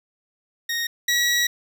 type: tone pair in turn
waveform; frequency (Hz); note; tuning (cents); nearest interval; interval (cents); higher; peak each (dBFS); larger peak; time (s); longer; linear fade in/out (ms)
20% pulse; 1864.7 / 1922.7; A#6 / B6; 0 / -47; minor second; 53; second; -18 / -13; second; 0.69-0.87 / 1.08-1.47; second; 5
effects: none